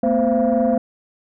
sine tone cluster, 224.3 / 248.4 / 518 / 682 Hz, A3 / B3 / C5 / F5, +34 / +10 / -17 / -41 cents, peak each -19 dBFS, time 0.03-0.78 s, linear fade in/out 5 ms, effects tanh soft clip ceiling -9 dBFS

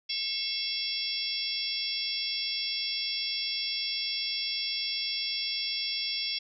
harmonic tone with a mistuned harmonic, 672 Hz, E5, 33 cents sharp, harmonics 3 / 4 / 5 / 6 / 7 / 8, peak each -41 / -40 / -34 / -43 / -36 / -34 dBFS, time 0.09-6.39 s, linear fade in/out 10 ms, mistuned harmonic 3, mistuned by +130 cents, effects none

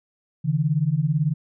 sine beating tone pair, 141.2 / 159.2 Hz, C#3 / D#3, +32 / +40 cents, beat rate 18 Hz, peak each -22 / -21 dBFS, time 0.44-1.34 s, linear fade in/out 20 ms, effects none

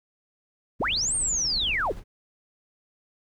brown noise with tremolo, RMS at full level -37 dBFS, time 0.79-2.04 s, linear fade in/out 50 ms, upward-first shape square, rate 17 Hz, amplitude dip 30%
sine linear two-way sweep, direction up then down, 58.6 to 8870 to 308 Hz, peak -23 dBFS, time 0.8-1.92 s, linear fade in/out 5 ms, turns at 1.15 s
effects none

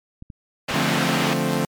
clicks, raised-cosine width 5 ms, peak -25 dBFS, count 3, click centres 0.224 / 0.302 / 0.711 s
white band-pass noise, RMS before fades -25 dBFS, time 0.68-1.34 s, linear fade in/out 10 ms, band 160 to 2600 Hz, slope 12 dB/octave
sawtooth chord, D minor seventh, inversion none, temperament equal, 146.83 / 174.61 / 220 / 261.6 Hz, D3 / F3 / A3 / C4, 0 / 0 / 0 / 0 cents, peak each -22 dBFS, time 0.74-1.65 s, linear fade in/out 2 ms
effects MP3 96 kbps

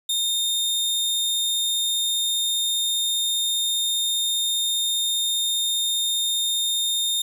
sawtooth tone, 3655 Hz, A#7, 35 cents flat, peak -18 dBFS, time 0.09-7.22 s, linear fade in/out 5 ms, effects 10-bit

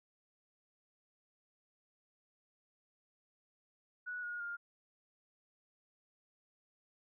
sine tone with pitch steps, 1470 / 1438.9 / 1408.5 Hz, F#6 / F#6 / F6, -12 / -49 / +14 cents, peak -39 dBFS, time 4.06-4.57 s, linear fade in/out 20 ms, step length 170 ms, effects none

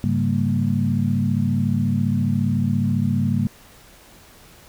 sine tone cluster, 103.4 / 140.9 / 196.6 / 231.1 Hz, G#2 / C#3 / G3 / A#3, -7 / +29 / +5 / -15 cents, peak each -23 dBFS, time 0.04-3.47 s, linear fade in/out 0 ms, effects pink hiss -48 dBFS RMS until 4.68 s

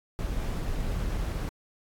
brown noise, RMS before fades -30 dBFS, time 0.19-1.49 s, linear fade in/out 0 ms, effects AAC 64 kbps

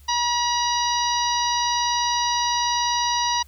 harmonic tone, 961 Hz, B5, 48 cents flat, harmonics 1 / 2 / 3 / 4 / 5 / 6, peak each -22 / -31 / -31 / -29 / -29 / -28 dBFS, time 0.08-3.43 s, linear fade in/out 10 ms, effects added 71 Hz sine -46 dBFS peak until 3.47 s + white hiss -57 dBFS RMS until 3.47 s

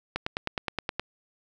click train, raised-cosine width 0.3 ms, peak -12 dBFS, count 9, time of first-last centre 0.16-0.996 s, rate 9.57 Hz, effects none

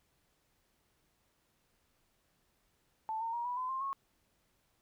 sine tone with pitch steps, 880 / 912.6 / 946.4 / 981.5 / 1017.9 / 1055.6 / 1094.7 Hz, A5 / A#5 / A#5 / B5 / C6 / C6 / C#6, 0 / -37 / +26 / -11 / -48 / +15 / -22 cents, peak -34 dBFS, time 3.09-3.93 s, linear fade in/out 0 ms, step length 120 ms, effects pink hiss -75 dBFS RMS until 4.81 s

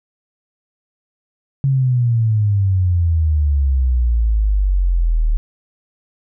sine exponential sweep, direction down, 138.59 to 37.53 Hz, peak -12 dBFS, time 1.64-5.37 s, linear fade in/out 0 ms, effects none

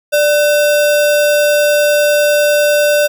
sine tone with sample-and-hold, 590 Hz, D5, 8 cents sharp, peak -8 dBFS, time 0.12-3.08 s, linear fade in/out 20 ms, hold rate 2100 Hz, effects none

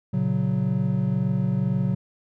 triangle chord, F# major, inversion first, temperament equal, 116.54 / 138.59 / 185 Hz, A#2 / C#3 / F#3, 0 / 0 / 0 cents, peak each -25 / -23 / -22 dBFS, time 0.13-1.95 s, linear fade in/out 10 ms, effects none

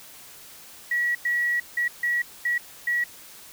sine tone bursts at uneven times, 1925 Hz, B6, 45 cents flat, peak -21 dBFS, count 6, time 0.91-1.15 / 1.25-1.6 / 1.77-1.88 / 2.03-2.22 / 2.45-2.58 / 2.87-3.04 s, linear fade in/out 5 ms, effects white hiss -46 dBFS RMS until 3.52 s

